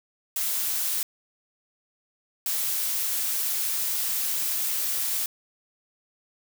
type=noise bursts at uneven times; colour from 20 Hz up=blue; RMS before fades=-27 dBFS; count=2; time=0.36-1.03 / 2.46-5.26 s; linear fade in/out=2 ms; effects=none